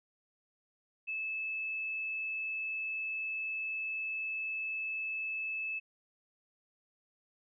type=tone; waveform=sine; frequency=2612 Hz; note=E7; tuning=17 cents flat; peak=-34 dBFS; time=1.07-5.8 s; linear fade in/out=20 ms; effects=none